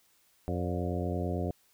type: harmonic tone with a mistuned harmonic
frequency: 88.9 Hz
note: F2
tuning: 31 cents sharp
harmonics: 1 / 2 / 3 / 4 / 5 / 6 / 7 / 8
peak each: -33 / -36 / -38 / -39 / -40 / -41 / -41 / -42 dBFS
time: 0.48-1.51 s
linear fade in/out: 0 ms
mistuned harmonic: 7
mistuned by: -60 cents
effects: white hiss -67 dBFS RMS until 1.73 s